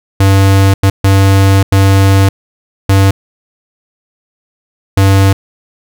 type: tone bursts at uneven times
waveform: square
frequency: 97.4 Hz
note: G2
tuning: 11 cents flat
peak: -5 dBFS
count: 6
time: 0.2-0.74 / 0.83-0.9 / 1.04-1.63 / 1.72-2.29 / 2.89-3.11 / 4.97-5.33 s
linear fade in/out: 5 ms
effects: none